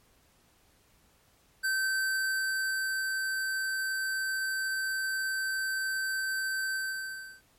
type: tone with ADSR envelope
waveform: square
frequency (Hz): 1548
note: G6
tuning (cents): -22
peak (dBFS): -27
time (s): 1.63-7.42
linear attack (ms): 20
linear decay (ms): 1400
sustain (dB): -3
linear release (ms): 700
effects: pink hiss -65 dBFS RMS until 7.58 s + MP3 64 kbps

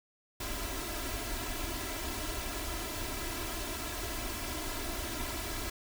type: noise with comb filter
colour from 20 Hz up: pink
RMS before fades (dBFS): -37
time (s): 0.4-5.7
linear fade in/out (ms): 5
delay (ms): 3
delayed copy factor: +0.95
effects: none

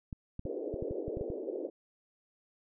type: clicks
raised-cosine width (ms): 5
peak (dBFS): -27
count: 10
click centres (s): 0.128 / 0.394 / 0.454 / 0.741 / 0.825 / 0.91 / 1.081 / 1.171 / 1.211 / 1.302
type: band-pass noise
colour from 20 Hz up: white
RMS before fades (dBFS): -38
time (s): 0.45-1.7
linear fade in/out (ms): 10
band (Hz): 300 to 540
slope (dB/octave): 48
effects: none

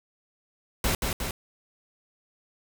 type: noise with echo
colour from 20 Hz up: pink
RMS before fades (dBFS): -25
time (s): 0.84-0.95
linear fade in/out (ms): 2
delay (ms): 180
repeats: 2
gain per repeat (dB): -3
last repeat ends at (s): 1.31
effects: none

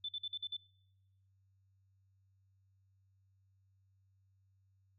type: tone bursts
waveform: sine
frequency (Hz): 3520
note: A7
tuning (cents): 0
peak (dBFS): -37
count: 6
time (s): 0.04-0.568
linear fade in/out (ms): 5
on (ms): 48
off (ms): 48
effects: noise-tail reverb RT60 0.9 s tail -23 dB re dry + added 96 Hz sine -69 dBFS peak until 4.98 s

